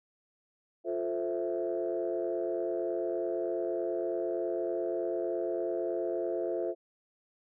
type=chord; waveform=sine; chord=F major seventh; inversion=none; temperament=equal with one note detuned; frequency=351 / 440 / 523.3 / 659.3 Hz; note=F4 / A4 / C5 / E5; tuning=+9 / 0 / 0 / 0 cents; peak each=-33 / -36 / -36 / -35 dBFS; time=0.84-6.75 s; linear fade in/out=50 ms; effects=tanh soft clip ceiling -21 dBFS